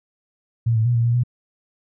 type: tone with pitch steps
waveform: sine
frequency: 115.8 / 110.7 / 121.1 / 116.7 / 118.5 / 122.3 Hz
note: A#2 / A2 / B2 / A#2 / A#2 / B2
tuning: -11 / +11 / -34 / +2 / +29 / -16 cents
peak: -15 dBFS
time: 0.66-1.236 s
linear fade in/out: 10 ms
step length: 96 ms
effects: none